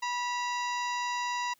harmonic tone with a mistuned harmonic, 977 Hz, B5, 19 cents flat, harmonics 1 / 2 / 3 / 4 / 5 / 6 / 7, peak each -31 / -37 / -41 / -43 / -45 / -47 / -48 dBFS, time 0.02-1.54 s, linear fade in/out 10 ms, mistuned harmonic 3, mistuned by -100 cents, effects white hiss -67 dBFS RMS until 1.59 s

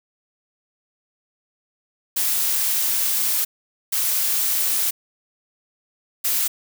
blue noise bursts at uneven times, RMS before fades -21 dBFS, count 3, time 2.16-3.45 / 3.92-4.91 / 6.24-6.48 s, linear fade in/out 10 ms, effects none

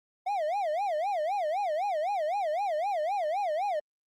triangle tone with vibrato, 705 Hz, F5, 16 cents sharp, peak -25 dBFS, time 0.26-3.8 s, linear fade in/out 10 ms, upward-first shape sine, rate 3.9 Hz, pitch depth 280 cents each way, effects Opus 48 kbps

